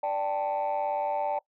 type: chord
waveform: sine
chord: D suspended fourth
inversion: none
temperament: just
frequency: 587.3 / 783.1 / 881 Hz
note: D5 / G5 / A5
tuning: 0 / -2 / +2 cents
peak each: -29 dBFS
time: 0.03-1.39 s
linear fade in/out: 5 ms
effects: noise-tail reverb RT60 0.1 s tail -22 dB re dry + tanh soft clip ceiling -22 dBFS